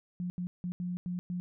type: tone bursts at uneven times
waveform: sine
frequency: 178.2 Hz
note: F3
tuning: 35 cents sharp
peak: -32 dBFS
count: 6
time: 0.2-0.3 / 0.38-0.47 / 0.64-0.72 / 0.8-0.97 / 1.06-1.19 / 1.3-1.4 s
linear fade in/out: 0 ms
effects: none